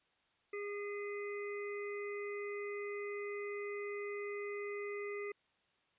harmonic tone with a mistuned harmonic, 408.6 Hz, G#4, 28 cents flat, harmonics 1 / 3 / 5 / 6, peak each -40 / -51 / -47 / -54 dBFS, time 0.53-5.32 s, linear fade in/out 5 ms, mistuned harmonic 6, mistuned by +23 cents, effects white hiss -75 dBFS RMS until 5.98 s + resampled to 8000 Hz

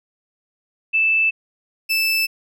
sine / 30% pulse tone pair in turn, 2637 / 2637 Hz, E7 / E7, 0 / 0 cents, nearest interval unison, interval 0 cents, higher neither, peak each -14 dBFS, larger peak neither, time 0.93-1.31 / 1.89-2.27 s, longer neither, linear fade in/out 20 ms, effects none

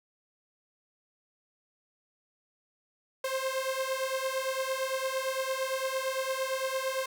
sawtooth beating tone pair, 523.3 / 532.1 Hz, C5 / C5, 0 / +29 cents, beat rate 8.8 Hz, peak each -29 dBFS, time 3.24-7.06 s, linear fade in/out 5 ms, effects none

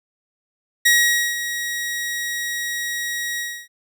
sawtooth tone with ADSR envelope, 1900 Hz, A#6, 33 cents sharp, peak -8 dBFS, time 0.85-3.68 s, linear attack 11 ms, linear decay 490 ms, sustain -12 dB, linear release 290 ms, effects none

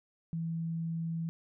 sine tone, 164.81 Hz, E3, in tune, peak -32 dBFS, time 0.33-1.29 s, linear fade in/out 0 ms, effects none

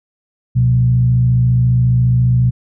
sine tone with frequency modulation, 123.6 Hz, B2, 2 cents sharp, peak -9 dBFS, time 0.55-2.51 s, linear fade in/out 20 ms, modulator 54.6 Hz, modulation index 0.46, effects none

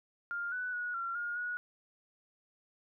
sine tone with pitch steps, 1403 / 1491 / 1457 / 1370 / 1424 / 1457 Hz, F6 / F#6 / F#6 / F6 / F6 / F#6, +8 / +13 / -27 / -34 / +33 / -27 cents, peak -34 dBFS, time 0.31-1.57 s, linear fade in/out 0 ms, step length 210 ms, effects none

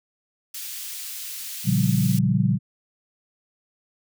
white high-pass noise, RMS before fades -34 dBFS, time 0.54-2.19 s, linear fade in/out 5 ms, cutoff 2600 Hz, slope 12 dB/octave
sine chord, G half-diminished seventh, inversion first, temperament just, 117.6 / 141.12 / 176.4 / 196 Hz, Bb2 / Db3 / F3 / G3, +16 / +31 / +18 / 0 cents, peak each -23 dBFS, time 1.64-2.59 s, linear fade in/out 50 ms
effects none

